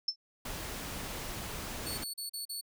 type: tone with exponential decay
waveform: sine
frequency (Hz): 5310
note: E8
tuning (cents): +12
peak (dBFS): -24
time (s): 0.08-0.16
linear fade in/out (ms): 5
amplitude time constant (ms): 16
type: noise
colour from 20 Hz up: pink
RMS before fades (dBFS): -40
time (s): 0.45-2.04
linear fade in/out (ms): 5
type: tone bursts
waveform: 20% pulse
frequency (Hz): 4435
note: C#8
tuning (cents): 0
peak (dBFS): -31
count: 5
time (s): 1.86-2.612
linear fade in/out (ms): 10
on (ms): 120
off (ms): 38
effects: none